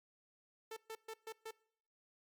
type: tone bursts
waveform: sawtooth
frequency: 443.7 Hz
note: A4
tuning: 14 cents sharp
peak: -40 dBFS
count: 5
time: 0.71-1.51 s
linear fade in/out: 5 ms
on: 56 ms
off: 130 ms
effects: noise-tail reverb RT60 0.6 s tail -22 dB re dry + MP3 96 kbps